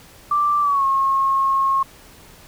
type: tone with pitch glide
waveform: sine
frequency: 1174.7 to 1083.4 Hz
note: D6 to C#6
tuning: 0 to -40 cents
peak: -15 dBFS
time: 0.31-1.83 s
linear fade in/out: 5 ms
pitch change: -140 cents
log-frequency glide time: 0.61-0.85 s
effects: pink hiss -46 dBFS RMS until 2.47 s